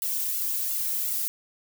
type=noise with flanger; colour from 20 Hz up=violet; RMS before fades=-28 dBFS; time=0.02-1.28 s; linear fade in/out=0 ms; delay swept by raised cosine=1.4 to 2.31 ms; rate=2.8 Hz; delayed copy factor=+1; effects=none